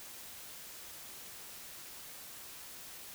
silence, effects white hiss -49 dBFS RMS until 3.14 s

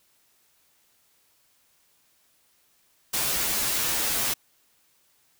white noise with comb filter, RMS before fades -26 dBFS, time 3.13-4.34 s, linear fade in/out 10 ms, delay 11 ms, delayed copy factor -0.8, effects white hiss -65 dBFS RMS until 5.39 s

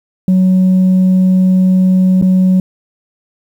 sine tone with dropouts, 185.8 Hz, F#3, 7 cents sharp, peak -4 dBFS, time 0.28-2.6 s, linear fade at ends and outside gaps 2 ms, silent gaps 2.215-2.224 s, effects tanh soft clip ceiling -5 dBFS + 7-bit

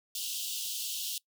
pink high-pass noise, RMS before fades -36 dBFS, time 0.15-1.18 s, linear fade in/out 2 ms, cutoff 2800 Hz, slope 96 dB/octave, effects noise-tail reverb RT60 0.1 s tail -22 dB re dry

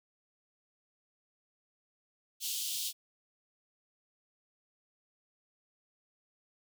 pink high-pass noise, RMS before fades -36 dBFS, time 2.4-2.93 s, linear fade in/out 50 ms, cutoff 3000 Hz, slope 48 dB/octave, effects none

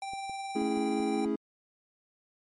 square tone with tremolo, 784 Hz, G5, in tune, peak -35 dBFS, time 0.02-1.25 s, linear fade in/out 2 ms, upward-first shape sine, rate 19 Hz, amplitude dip 25%
clicks, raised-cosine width 2 ms, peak -35 dBFS, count 6, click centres 0.135 / 0.296 / 0.618 / 0.773 / 1.003 / 1.26 s
triangle chord, A major seventh, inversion none, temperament equal, 220 / 277.2 / 329.6 / 415.3 Hz, A3 / C#4 / E4 / G#4, 0 / 0 / 0 / 0 cents, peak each -31 dBFS, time 0.55-1.36 s, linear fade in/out 10 ms
effects MP3 48 kbps

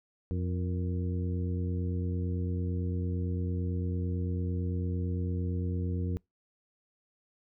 harmonic tone with a mistuned harmonic, 88.9 Hz, F2, 31 cents sharp, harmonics 1 / 2 / 3 / 4 / 5, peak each -30 / -36 / -40 / -43 / -44 dBFS, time 0.31-6.17 s, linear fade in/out 0 ms, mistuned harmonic 5, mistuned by +77 cents, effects noise-tail reverb RT60 0.2 s tail -26 dB re dry

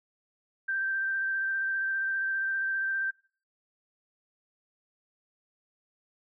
sine tone with vibrato, 1568 Hz, G6, in tune, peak -27 dBFS, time 0.68-3.11 s, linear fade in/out 10 ms, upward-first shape square, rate 15 Hz, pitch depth 11 cents each way, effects noise-tail reverb RT60 0.4 s tail -22 dB re dry

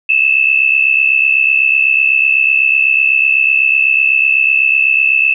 sine tone pair together, 2590 / 2658 Hz, E7 / E7, -31 / +14 cents, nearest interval unison, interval 45 cents, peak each -11 dBFS, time 0.09-5.34 s, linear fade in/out 5 ms, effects none

